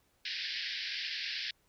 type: band-pass noise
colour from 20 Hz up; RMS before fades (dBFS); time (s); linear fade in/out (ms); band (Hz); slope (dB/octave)
white; -38; 0.25-1.51; 5; 1600 to 5200; 96
effects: pink hiss -72 dBFS RMS until 1.68 s